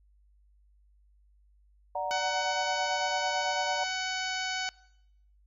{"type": "chord", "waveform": "sine", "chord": "D augmented", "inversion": "none", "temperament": "equal", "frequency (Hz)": [587.3, 740, 932.3], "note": ["D5", "F#5", "A#5"], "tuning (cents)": [0, 0, 0], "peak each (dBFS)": [-35, -33, -34], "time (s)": [1.95, 3.84], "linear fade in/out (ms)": 5}
{"type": "harmonic tone", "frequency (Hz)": 749, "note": "F#5", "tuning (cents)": 21, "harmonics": [1, 2, 3, 4, 5, 6, 7, 8, 9], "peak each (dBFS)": [-37, -35, -38, -38, -44, -40, -43, -44, -45], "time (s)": [2.11, 4.69], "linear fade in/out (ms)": 0}
{"effects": ["noise-tail reverb RT60 0.8 s tail -22 dB re dry", "added 50 Hz sine -60 dBFS peak until 5.46 s"]}